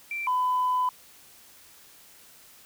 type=tone pair in turn; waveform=sine; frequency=2349 / 1004 Hz; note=D7 / B5; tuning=0 / +28 cents; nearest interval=octave + minor third; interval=1472 cents; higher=first; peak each=-29 / -21 dBFS; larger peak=second; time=0.11-0.27 / 0.27-0.89 s; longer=second; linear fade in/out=2 ms; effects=tanh soft clip ceiling -18 dBFS + white hiss -53 dBFS RMS until 2.65 s